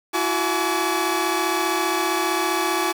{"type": "tone cluster", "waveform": "sawtooth", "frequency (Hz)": [334.1, 369.3, 850, 1149], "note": ["E4", "F#4", "G#5", "D6"], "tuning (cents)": [23, -3, 40, -38], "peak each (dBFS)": -22, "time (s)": [0.13, 2.93], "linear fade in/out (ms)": 20, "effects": ["7-bit"]}